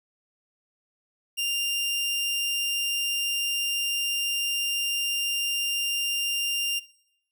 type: tone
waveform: sawtooth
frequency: 2794 Hz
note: F7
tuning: in tune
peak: -22 dBFS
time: 1.37-6.8 s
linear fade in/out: 20 ms
effects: noise-tail reverb RT60 0.8 s tail -20 dB re dry